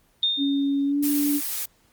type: tone with exponential decay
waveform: sine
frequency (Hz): 3648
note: A#7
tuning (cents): -38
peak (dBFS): -17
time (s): 0.23-0.92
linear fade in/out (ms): 1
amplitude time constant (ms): 150
type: tone with pitch glide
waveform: sine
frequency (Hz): 279.5 to 289.5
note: C#4 to D4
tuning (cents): +14 to -25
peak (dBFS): -20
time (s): 0.37-1.41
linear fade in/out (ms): 50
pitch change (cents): +61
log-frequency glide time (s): 0.85-1.02
type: noise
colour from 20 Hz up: blue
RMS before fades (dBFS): -28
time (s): 1.02-1.66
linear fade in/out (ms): 20
effects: pink hiss -62 dBFS RMS until 1.92 s + Opus 24 kbps